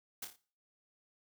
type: noise with echo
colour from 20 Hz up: white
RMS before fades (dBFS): -41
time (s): 0.22-0.25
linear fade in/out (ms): 5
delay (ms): 28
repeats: 4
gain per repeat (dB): -6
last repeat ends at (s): 0.362
effects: noise-tail reverb RT60 0.4 s tail -18 dB re dry + high-pass 80 Hz 12 dB/octave